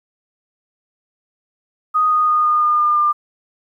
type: tone with pitch steps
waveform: sine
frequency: 1244.5 / 1236.6 / 1228.8 / 1221 / 1213.3 / 1205.6 / 1197.9 Hz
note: D#6 / D#6 / D#6 / D#6 / D#6 / D6 / D6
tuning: 0 / -11 / -22 / -33 / -44 / +45 / +34 cents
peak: -12 dBFS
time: 1.94-3.13 s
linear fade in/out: 20 ms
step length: 170 ms
effects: 9-bit